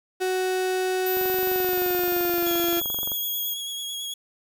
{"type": "tone with pitch glide", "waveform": "35% pulse", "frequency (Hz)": [371.6, 342.7], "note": ["F#4", "F4"], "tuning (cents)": [7, -33], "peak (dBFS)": -21, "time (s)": [0.2, 2.81], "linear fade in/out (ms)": 20, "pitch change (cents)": -140, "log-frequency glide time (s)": [1.49, 2.56]}
{"type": "tone", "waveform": "sine", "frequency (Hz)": 13760, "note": "A9", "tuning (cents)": -40, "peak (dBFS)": -27, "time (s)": [1.06, 3.54], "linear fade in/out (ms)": 5}
{"type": "click train", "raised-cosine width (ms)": 1, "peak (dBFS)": -23, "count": 46, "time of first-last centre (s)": [1.17, 3.118], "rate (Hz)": 23.1}
{"type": "tone with vibrato", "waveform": "sawtooth", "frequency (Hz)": 3322, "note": "G#7", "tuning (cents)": 0, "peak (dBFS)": -27, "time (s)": [2.46, 4.14], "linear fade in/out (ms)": 5, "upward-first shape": "sine", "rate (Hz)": 9.1, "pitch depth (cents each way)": 21}
{"effects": ["9-bit"]}